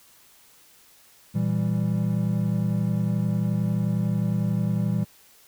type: chord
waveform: triangle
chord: E diminished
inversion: second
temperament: equal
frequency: 116.54 / 164.81 / 196 Hz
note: Bb2 / E3 / G3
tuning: 0 / 0 / 0 cents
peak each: -24 dBFS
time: 1.34-5.05 s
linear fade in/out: 20 ms
effects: white hiss -55 dBFS RMS until 5.47 s